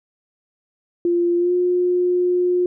sine tone with pitch glide, 346.6 to 358 Hz, F4 to F4, -13 to +43 cents, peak -15 dBFS, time 1.05-2.66 s, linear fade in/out 2 ms, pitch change +56 cents, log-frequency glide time 1.37-1.53 s, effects none

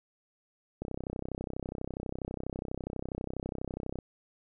click train, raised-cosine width 2 ms, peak -22 dBFS, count 103, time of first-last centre 0.82-3.988 s, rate 32.2 Hz, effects none

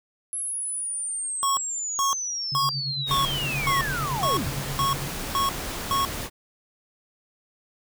sine linear sweep, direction down, 11000 to 38.89 Hz, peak -27 dBFS, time 0.33-4.49 s, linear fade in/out 0 ms
square tone bursts, 1100 Hz, C#6, 14 cents flat, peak -22 dBFS, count 9, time 1.43-6.05 s, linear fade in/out 0 ms, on 140 ms, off 420 ms
sine tone with tremolo, 138.59 Hz, C#3, in tune, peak -28 dBFS, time 2.52-5.13 s, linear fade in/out 2 ms, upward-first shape sine, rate 8.8 Hz, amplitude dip 80%
pink noise, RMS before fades -32 dBFS, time 3.06-6.3 s, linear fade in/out 50 ms
effects none

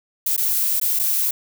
violet noise with dropouts, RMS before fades -20 dBFS, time 0.26-1.31 s, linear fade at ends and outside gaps 5 ms, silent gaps 0.365-0.377 / 0.799-0.813 / 0.991-0.995 s, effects none

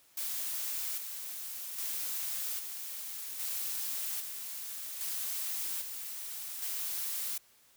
blue noise with tremolo, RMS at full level -36 dBFS, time 0.17-7.38 s, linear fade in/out 5 ms, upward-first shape square, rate 0.62 Hz, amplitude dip 45%, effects white hiss -64 dBFS RMS until 7.76 s

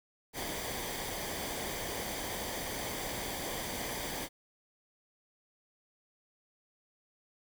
pink noise with comb filter, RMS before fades -38 dBFS, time 0.33-4.29 s, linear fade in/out 50 ms, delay 0.74 ms, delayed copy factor -0.55, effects none

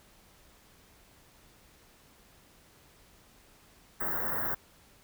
white band-stop noise, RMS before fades -32 dBFS, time 4-4.55 s, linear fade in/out 10 ms, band 1900 to 15000 Hz, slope 96 dB/octave, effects pink hiss -60 dBFS RMS until 5.03 s

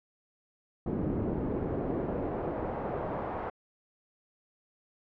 brown noise with band-pass filter sweep, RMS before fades -33 dBFS, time 0.86-3.5 s, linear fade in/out 5 ms, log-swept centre 270 to 870 Hz, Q 1.2, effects low-pass 2000 Hz 12 dB/octave

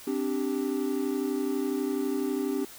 triangle chord, C suspended second, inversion none, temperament equal, 261.6 / 293.7 / 392 Hz, C4 / D4 / G4, 0 / 0 / 0 cents, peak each -29 dBFS, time 0.07-2.65 s, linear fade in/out 5 ms, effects white hiss -47 dBFS RMS until 2.78 s

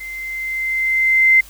sine tone with level ramp, 2077 Hz, C7, 13 cents flat, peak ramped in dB -28 to -7 dBFS, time 0-1.41 s, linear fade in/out 10 ms, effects added 50 Hz sine -43 dBFS peak until 1.49 s + white hiss -43 dBFS RMS until 1.49 s

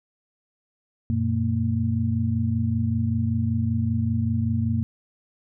sine tone cluster, 93 / 118.2 / 228.5 Hz, F#2 / A#2 / A#3, +9 / +24 / -34 cents, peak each -25 dBFS, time 1.1-4.83 s, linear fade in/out 0 ms, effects none

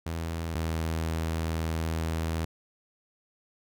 sawtooth tone pair in turn, 82.41 / 81.09 Hz, E2 / E2, 0 / -28 cents, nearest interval unison, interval 28 cents, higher first, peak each -27 / -24 dBFS, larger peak second, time 0.06-0.55 / 0.55-2.45 s, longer second, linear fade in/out 5 ms, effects none

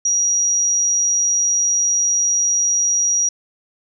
sine tone with amplitude modulation, 5750 Hz, F8, 50 cents sharp, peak -13 dBFS, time 0.05-3.29 s, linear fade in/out 5 ms, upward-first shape sine, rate 165 Hz, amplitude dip 25%, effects none

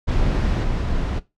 brown noise with level steps, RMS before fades -19 / -22 dBFS, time 0.07-1.2 s, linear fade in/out 20 ms, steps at 0.63 s, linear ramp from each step 10 ms, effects noise-tail reverb RT60 0.2 s tail -17 dB re dry + low-pass 5000 Hz 12 dB/octave

